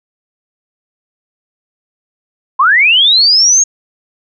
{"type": "linear sweep", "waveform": "sine", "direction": "up", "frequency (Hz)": [987.8, 6620], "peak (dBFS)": -5, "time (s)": [2.59, 3.64], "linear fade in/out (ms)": 10, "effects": []}